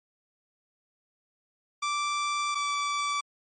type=tone pair in turn; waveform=sawtooth; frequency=1171 / 1157.5 Hz; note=D6 / D6; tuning=-5 / -25 cents; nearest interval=unison; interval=20 cents; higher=first; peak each=-23 dBFS; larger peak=neither; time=1.82-2.55 / 2.55-3.21 s; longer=first; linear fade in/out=10 ms; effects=MP3 32 kbps

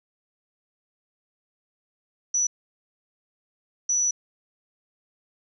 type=tone bursts at uneven times; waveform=sine; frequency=5920 Hz; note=F#8; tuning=in tune; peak=-20 dBFS; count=2; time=2.34-2.47 / 3.89-4.11 s; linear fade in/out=5 ms; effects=none

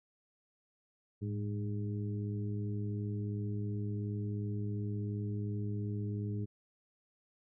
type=harmonic tone with a mistuned harmonic; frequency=102.8 Hz; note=G#2; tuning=17 cents flat; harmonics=1 / 2 / 3 / 4; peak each=-35 / -41 / -45 / -47 dBFS; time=1.21-6.46 s; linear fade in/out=20 ms; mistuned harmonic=1; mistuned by=+63 cents; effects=none

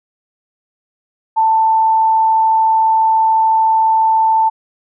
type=tone; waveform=sine; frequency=887 Hz; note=A5; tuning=14 cents sharp; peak=-9 dBFS; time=1.36-4.5 s; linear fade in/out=20 ms; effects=none

